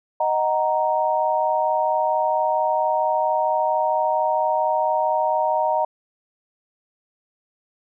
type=chord; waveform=sine; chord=D# minor; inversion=none; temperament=just; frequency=622.3 / 746.7 / 933.4 Hz; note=D#5 / F#5 / A#5; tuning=0 / +16 / +2 cents; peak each=-22 / -24 / -21 dBFS; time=0.2-5.85 s; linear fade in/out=5 ms; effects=none